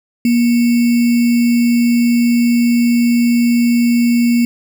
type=tone with sample-and-hold; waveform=sine; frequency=237.6 Hz; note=A#3; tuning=33 cents sharp; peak=-9 dBFS; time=0.25-4.45 s; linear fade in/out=2 ms; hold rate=2450 Hz; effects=none